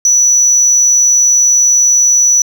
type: tone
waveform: sine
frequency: 5920 Hz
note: F#8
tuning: in tune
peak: -3 dBFS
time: 0.05-2.42 s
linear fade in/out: 2 ms
effects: tanh soft clip ceiling -5 dBFS